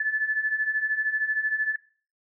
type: beating tone pair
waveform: sine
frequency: 1728 / 1741 Hz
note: A6 / A6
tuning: -32 / -19 cents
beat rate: 13 Hz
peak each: -28 / -25 dBFS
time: 0-1.76 s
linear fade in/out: 5 ms
effects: noise-tail reverb RT60 0.4 s tail -18 dB re dry